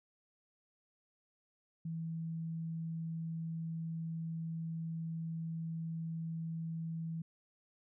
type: tone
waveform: sine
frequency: 163.5 Hz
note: E3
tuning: 14 cents flat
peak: -37 dBFS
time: 1.85-7.22 s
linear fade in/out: 5 ms
effects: none